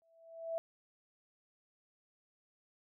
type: tone with exponential growth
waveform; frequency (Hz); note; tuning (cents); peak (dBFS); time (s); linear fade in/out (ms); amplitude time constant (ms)
sine; 659.3; E5; 0; -32; 0.02-0.58; 0; 120
effects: none